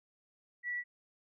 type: tone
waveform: sine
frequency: 1948 Hz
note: B6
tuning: 24 cents flat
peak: -34 dBFS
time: 0.63-0.84 s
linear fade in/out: 50 ms
effects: none

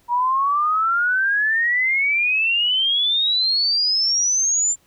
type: exponential sweep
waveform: sine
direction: up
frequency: 948 to 7300 Hz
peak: -16 dBFS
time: 0.08-4.76 s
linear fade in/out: 50 ms
effects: pink hiss -59 dBFS RMS until 4.86 s

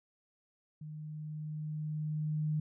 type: tone with level ramp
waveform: sine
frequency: 153.1 Hz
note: D#3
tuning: 28 cents flat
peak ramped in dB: -42 to -29 dBFS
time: 0.81-2.6 s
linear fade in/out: 5 ms
effects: none

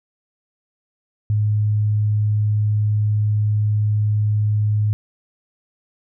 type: tone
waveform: sine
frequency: 105.6 Hz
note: G#2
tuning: 29 cents sharp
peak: -15 dBFS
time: 1.3-4.93 s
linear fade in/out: 0 ms
effects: none

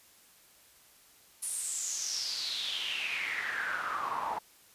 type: noise with band-pass filter sweep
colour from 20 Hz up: pink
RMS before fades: -35 dBFS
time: 1.42-4.39 s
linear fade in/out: 10 ms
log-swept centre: 10000 to 850 Hz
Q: 6.7
effects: white hiss -60 dBFS RMS until 4.74 s + resampled to 32000 Hz

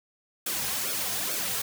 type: noise with flanger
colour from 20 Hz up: white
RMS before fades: -30 dBFS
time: 0.46-1.62 s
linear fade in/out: 5 ms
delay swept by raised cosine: 1 to 3.5 ms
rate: 2.3 Hz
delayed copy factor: -0.65
effects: none

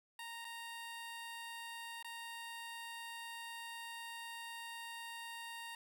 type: tone with dropouts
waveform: 15% pulse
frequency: 928 Hz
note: A#5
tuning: 8 cents flat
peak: -39 dBFS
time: 0.19-5.75 s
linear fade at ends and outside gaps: 2 ms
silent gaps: 0.446-0.45 / 2.027-2.045 s
effects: none

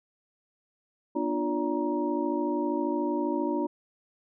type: tone cluster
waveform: sine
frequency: 243.9 / 298.6 / 351.5 / 574 / 941 Hz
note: B3 / D4 / F4 / D5 / A#5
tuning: -21 / +29 / +11 / -40 / +16 cents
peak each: -34 / -29 / -31 / -35 / -34 dBFS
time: 1.15-3.67 s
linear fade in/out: 10 ms
effects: none

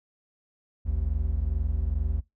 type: tone pair together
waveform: triangle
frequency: 53.98 / 76.3 Hz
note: A1 / D#2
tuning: -32 / -33 cents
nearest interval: tritone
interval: 599 cents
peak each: -25 dBFS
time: 0.85-2.21 s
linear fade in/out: 20 ms
effects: noise-tail reverb RT60 0.2 s tail -23 dB re dry

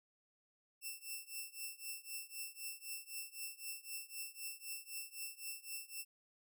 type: tone with tremolo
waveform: 5% pulse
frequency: 2676 Hz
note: E7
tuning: 25 cents sharp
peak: -32 dBFS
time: 0.81-6.05 s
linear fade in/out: 50 ms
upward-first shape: triangle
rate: 3.9 Hz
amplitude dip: 95%
effects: none

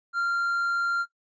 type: tone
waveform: triangle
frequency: 1387 Hz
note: F6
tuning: 12 cents flat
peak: -21 dBFS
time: 0.13-1.06 s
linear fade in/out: 50 ms
effects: noise-tail reverb RT60 0.1 s tail -17 dB re dry + resampled to 16000 Hz

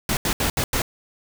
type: noise bursts at uneven times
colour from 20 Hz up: pink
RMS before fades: -22 dBFS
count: 5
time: 0.09-0.17 / 0.25-0.33 / 0.4-0.5 / 0.57-0.64 / 0.73-0.82 s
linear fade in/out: 2 ms
effects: none

